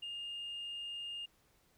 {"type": "tone", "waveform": "sine", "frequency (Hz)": 2826, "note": "F7", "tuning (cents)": 20, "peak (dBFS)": -39, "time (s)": [0.02, 1.26], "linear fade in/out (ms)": 10, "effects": ["tanh soft clip ceiling -37 dBFS", "pink hiss -71 dBFS RMS until 1.77 s"]}